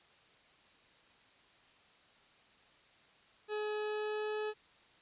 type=tone with pitch glide; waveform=40% pulse; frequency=423.5 to 426.7 Hz; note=G#4 to G#4; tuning=+34 to +47 cents; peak=-34 dBFS; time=3.48-4.54 s; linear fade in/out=50 ms; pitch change=+13 cents; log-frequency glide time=3.73-4.39 s; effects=white hiss -64 dBFS RMS until 5.01 s + resampled to 8000 Hz